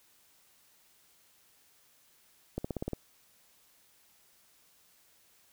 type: accelerating click train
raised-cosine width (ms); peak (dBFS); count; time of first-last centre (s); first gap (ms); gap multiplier
2; -20; 7; 2.58-2.933; 65; 0.96
effects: white hiss -65 dBFS RMS until 5.52 s